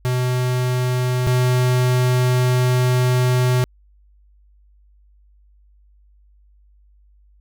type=tone pair in turn; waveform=square; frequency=125.8 / 125.8 Hz; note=B2 / B2; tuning=+32 / +32 cents; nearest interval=unison; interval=0 cents; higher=neither; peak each=-18 / -15 dBFS; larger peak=second; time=0.05-1.27 / 1.27-3.64 s; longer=second; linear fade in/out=0 ms; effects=added 50 Hz sine -50 dBFS peak until 7.4 s